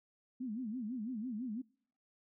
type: tone with vibrato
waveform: sine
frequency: 233.4 Hz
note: A#3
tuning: 2 cents sharp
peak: -37 dBFS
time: 0.4-1.62 s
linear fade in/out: 10 ms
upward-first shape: sine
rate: 6 Hz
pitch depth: 210 cents each way
effects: noise-tail reverb RT60 0.6 s tail -26 dB re dry